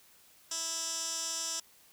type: tone with band-pass filter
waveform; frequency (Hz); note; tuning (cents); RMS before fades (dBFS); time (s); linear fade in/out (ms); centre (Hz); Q
15% pulse; 327.8; E4; -10; -36; 0.51-1.6; 5; 6500; 4.6
effects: white hiss -61 dBFS RMS until 1.92 s